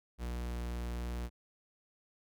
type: tone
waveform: 45% pulse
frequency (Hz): 59.8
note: A#1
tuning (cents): +45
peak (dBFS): -36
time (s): 0.18-1.3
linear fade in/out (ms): 50
effects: none